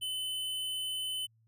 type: tone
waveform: square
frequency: 3029 Hz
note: F#7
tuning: 40 cents sharp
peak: -34 dBFS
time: 0.01-1.27 s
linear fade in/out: 20 ms
effects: added 112 Hz sine -65 dBFS peak until 1.47 s